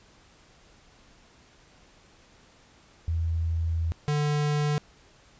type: tone pair in turn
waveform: sine / square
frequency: 82.41 / 148.07 Hz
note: E2 / D3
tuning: 0 / +15 cents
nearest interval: minor seventh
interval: 1015 cents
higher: second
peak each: -24 dBFS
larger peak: neither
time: 3.08-3.92 / 4.08-4.78 s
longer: first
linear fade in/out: 0 ms
effects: pink hiss -57 dBFS RMS until 5.39 s + resampled to 16000 Hz